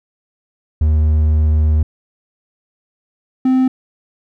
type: tone pair in turn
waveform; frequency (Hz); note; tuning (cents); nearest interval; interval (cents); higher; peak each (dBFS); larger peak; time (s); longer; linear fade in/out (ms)
triangle; 77 / 259; D#2 / C4; -17 / -17; octave + major sixth; 2100; second; -8 / -8; neither; 0.81-1.83 / 3.45-3.68; first; 5
effects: none